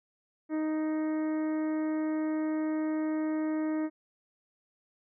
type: harmonic tone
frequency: 311.1 Hz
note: D#4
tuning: in tune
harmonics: 1 / 2 / 3 / 4 / 5 / 6 / 7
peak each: -28 / -39 / -46 / -48 / -52 / -50 / -54 dBFS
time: 0.49-3.9 s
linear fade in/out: 50 ms
effects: none